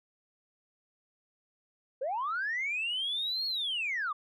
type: linear two-way sweep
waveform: sine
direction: up then down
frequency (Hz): 487.6 to 4352 to 1118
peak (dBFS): -29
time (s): 2.01-4.13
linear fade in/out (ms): 10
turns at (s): 3.46
effects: tanh soft clip ceiling -26 dBFS